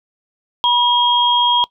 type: tone pair together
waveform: sine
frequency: 970 / 3252 Hz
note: B5 / G#7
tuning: -31 / -37 cents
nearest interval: octave + major sixth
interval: 2094 cents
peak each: -14 dBFS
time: 0.64-1.64 s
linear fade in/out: 0 ms
effects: noise-tail reverb RT60 0.1 s tail -21 dB re dry